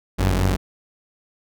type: tone pair together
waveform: sawtooth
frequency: 49.21 / 92.9 Hz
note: G1 / F#2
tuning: +7 / +7 cents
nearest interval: major seventh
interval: 1100 cents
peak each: -16 dBFS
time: 0.18-0.57 s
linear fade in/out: 20 ms
effects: none